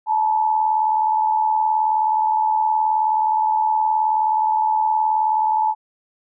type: tone pair together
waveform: sine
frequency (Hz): 868.9 / 948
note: A5 / A#5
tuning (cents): -22 / +29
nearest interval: major second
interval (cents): 151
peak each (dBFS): -16 / -24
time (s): 0.06-5.75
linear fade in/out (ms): 50
effects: none